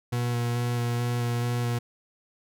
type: tone with vibrato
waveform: 40% pulse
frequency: 120.2 Hz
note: B2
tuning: 46 cents flat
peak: -24 dBFS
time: 0.12-1.79 s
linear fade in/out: 10 ms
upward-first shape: square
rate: 2.3 Hz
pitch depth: 10 cents each way
effects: none